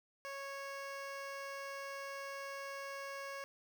15% pulse tone with notch filter, 552 Hz, C#5, 7 cents flat, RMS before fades -45 dBFS, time 0.25-3.44 s, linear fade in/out 0 ms, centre 11000 Hz, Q 1.1, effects none

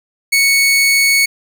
sawtooth tone, 2217 Hz, C#7, in tune, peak -6 dBFS, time 0.32-1.26 s, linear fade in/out 10 ms, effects none

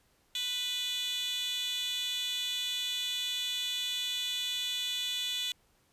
10% pulse tone with high-pass filter, 494.4 Hz, B4, 2 cents sharp, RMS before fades -34 dBFS, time 0.35-5.52 s, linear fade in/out 2 ms, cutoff 3500 Hz, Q 5.7, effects pink hiss -69 dBFS RMS until 5.92 s + resampled to 32000 Hz

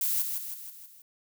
violet noise with echo, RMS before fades -28 dBFS, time 0.01-0.22 s, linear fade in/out 2 ms, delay 160 ms, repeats 5, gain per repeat -5 dB, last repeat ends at 1.02 s, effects none

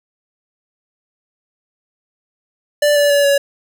square tone with pitch steps, 587.3 / 579.2 / 571.2 / 563.4 Hz, D5 / D5 / D5 / C#5, 0 / -24 / -48 / +28 cents, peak -11 dBFS, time 2.82-3.38 s, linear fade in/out 5 ms, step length 140 ms, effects none

